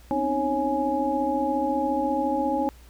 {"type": "tone cluster", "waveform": "sine", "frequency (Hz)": [256.1, 270.5, 307.5, 548, 834], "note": ["C4", "C#4", "D#4", "C#5", "G#5"], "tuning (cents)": [-37, -42, -20, -20, 7], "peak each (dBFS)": [-32, -31, -28, -28, -26], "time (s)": [0.11, 2.69], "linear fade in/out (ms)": 0, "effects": ["added 60 Hz sine -47 dBFS peak until 2.89 s", "pink hiss -55 dBFS RMS until 2.89 s"]}